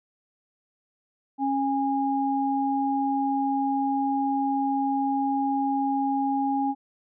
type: tone pair together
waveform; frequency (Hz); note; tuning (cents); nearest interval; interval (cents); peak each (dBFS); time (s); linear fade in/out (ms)
sine; 273.6 / 820; C#4 / G#5; -23 / -22; octave + perfect fifth; 1901; -25; 1.38-6.75; 50
effects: none